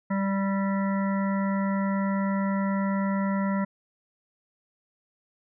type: harmonic tone with a mistuned harmonic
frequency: 196 Hz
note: G3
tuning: in tune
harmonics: 1 / 3 / 5 / 7 / 9 / 10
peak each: -24 / -34 / -34 / -38 / -43 / -40 dBFS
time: 0.1-3.65 s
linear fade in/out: 10 ms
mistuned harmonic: 7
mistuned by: -22 cents
effects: none